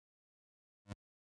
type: tone with exponential growth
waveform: 25% pulse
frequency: 101.3 Hz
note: G#2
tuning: 43 cents flat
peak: -34 dBFS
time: 0.85-0.93 s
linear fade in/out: 5 ms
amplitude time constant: 17 ms
effects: high-pass 60 Hz 12 dB/octave + resampled to 22050 Hz